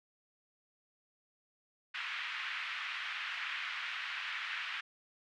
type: band-pass noise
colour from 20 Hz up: white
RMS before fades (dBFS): -40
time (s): 1.94-4.81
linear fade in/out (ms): 10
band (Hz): 1300 to 2800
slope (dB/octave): 24
effects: none